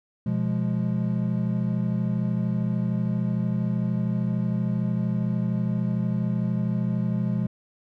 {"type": "chord", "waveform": "triangle", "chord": "F diminished", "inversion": "second", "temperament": "equal", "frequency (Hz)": [123.47, 174.61, 207.7], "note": ["Cb3", "F3", "Ab3"], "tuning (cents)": [0, 0, 0], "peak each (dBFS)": -25, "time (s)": [0.26, 7.47], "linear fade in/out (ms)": 5, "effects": []}